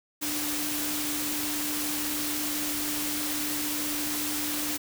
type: tone in noise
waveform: sine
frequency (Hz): 297.9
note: D4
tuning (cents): +25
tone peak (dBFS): -34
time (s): 0.21-4.78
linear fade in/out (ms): 20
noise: white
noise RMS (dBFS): -31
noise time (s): 0.21-4.78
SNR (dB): -6
effects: none